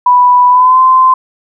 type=tone with pitch glide; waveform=sine; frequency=987.8 to 1034.5 Hz; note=B5 to C6; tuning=0 to -20 cents; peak=-3 dBFS; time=0.06-1.14 s; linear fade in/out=5 ms; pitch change=+80 cents; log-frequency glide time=0.49-0.8 s; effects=none